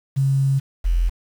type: tone pair in turn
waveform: sine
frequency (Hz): 136.2 / 42.9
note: C#3 / F1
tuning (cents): -30 / -30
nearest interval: octave + minor sixth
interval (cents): 2000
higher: first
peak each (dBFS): -15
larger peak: neither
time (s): 0.16-0.6 / 0.84-1.1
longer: first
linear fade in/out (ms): 20
effects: 7-bit

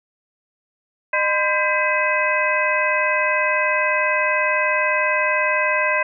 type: tone cluster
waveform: sine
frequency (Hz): 610 / 1021 / 1585 / 2019 / 2548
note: D#5 / C6 / G6 / B6 / D#7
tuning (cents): -34 / -43 / +19 / +38 / +41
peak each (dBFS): -23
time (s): 1.13-6.03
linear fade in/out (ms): 5
effects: none

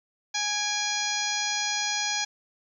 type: harmonic tone with a mistuned harmonic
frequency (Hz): 830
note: G#5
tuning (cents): -1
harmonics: 1 / 2 / 3 / 4 / 5 / 6 / 7 / 8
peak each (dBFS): -34 / -34 / -34 / -34 / -34 / -34 / -34 / -34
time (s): 0.34-2.25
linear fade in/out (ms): 10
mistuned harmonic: 3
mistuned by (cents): -65
effects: 10-bit

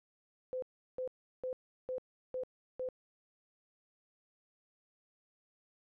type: tone bursts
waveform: sine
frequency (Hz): 511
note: C5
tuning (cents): -41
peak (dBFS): -35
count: 6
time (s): 0.53-2.888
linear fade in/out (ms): 0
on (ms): 93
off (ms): 360
effects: none

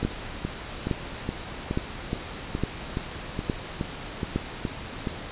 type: two click trains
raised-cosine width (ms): 3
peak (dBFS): -14 / -11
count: 13 / 6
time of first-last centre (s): 0.03-5.072 / 0.05-4.36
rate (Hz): 2.38 / 1.16
effects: pink hiss -37 dBFS RMS until 5.31 s + resampled to 8000 Hz

